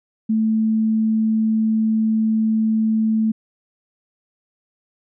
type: tone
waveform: sine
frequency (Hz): 220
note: A3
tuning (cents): 0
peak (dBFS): -15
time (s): 0.29-3.32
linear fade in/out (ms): 10
effects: none